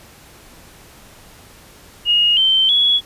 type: tone with pitch steps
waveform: sine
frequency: 2866 / 3107 / 3369 Hz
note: F7 / G7 / G#7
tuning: +44 / -16 / +24 cents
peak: -11 dBFS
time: 2.05-3.01 s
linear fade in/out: 50 ms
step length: 320 ms
effects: pink hiss -44 dBFS RMS until 3.05 s + resampled to 32000 Hz